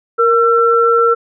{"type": "tone pair together", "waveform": "sine", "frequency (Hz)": [466.2, 1346.3], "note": ["A#4", "E6"], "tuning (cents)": [0, 36], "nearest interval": "octave + tritone", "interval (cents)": 1836, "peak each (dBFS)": -11, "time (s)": [0.18, 1.15], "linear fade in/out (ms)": 20, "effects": []}